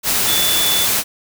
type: tone in noise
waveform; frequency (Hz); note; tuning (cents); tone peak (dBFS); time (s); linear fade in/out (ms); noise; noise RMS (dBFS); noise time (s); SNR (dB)
sine; 3474; A7; -23; -18; 0.25-0.88; 50; white; -17; 0.03-1.04; -4
effects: none